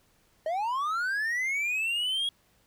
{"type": "linear sweep", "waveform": "triangle", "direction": "up", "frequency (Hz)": [608, 3322], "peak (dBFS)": -25, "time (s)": [0.46, 2.29], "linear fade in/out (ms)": 2, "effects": ["pink hiss -66 dBFS RMS until 2.66 s"]}